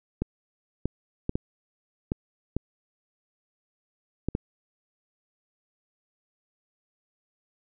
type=clicks; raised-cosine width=3 ms; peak=-13 dBFS; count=8; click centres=0.22 / 0.856 / 1.294 / 1.355 / 2.119 / 2.566 / 4.286 / 4.351 s; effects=none